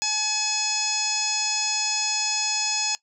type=harmonic tone with a mistuned harmonic; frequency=850 Hz; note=G#5; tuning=40 cents sharp; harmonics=1 / 2 / 3 / 4 / 5 / 6 / 7 / 8 / 9; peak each=-33 / -38 / -31 / -36 / -34 / -26 / -37 / -27 / -38 dBFS; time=0.02-2.95 s; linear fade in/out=0 ms; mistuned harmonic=8; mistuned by=-15 cents; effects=noise-tail reverb RT60 0.1 s tail -20 dB re dry